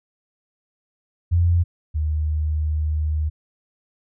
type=tone pair in turn; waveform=sine; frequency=86.2 / 76.8 Hz; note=F2 / D#2; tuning=-22 / -22 cents; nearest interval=major second; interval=200 cents; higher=first; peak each=-14 / -19 dBFS; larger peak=first; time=1.31-1.64 / 1.94-3.3 s; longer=second; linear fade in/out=20 ms; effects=none